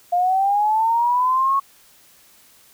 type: linear sweep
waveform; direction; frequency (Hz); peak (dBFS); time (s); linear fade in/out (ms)
sine; up; 697 to 1107; -15; 0.12-1.6; 10
effects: white hiss -52 dBFS RMS until 2.73 s